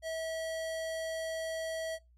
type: tone with low-pass filter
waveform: square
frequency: 647 Hz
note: E5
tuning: 32 cents flat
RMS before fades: -37 dBFS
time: 0.02-1.99 s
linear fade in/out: 50 ms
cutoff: 11000 Hz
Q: 0.86
effects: noise-tail reverb RT60 0.2 s tail -22 dB re dry + added 60 Hz sine -60 dBFS peak until 2.17 s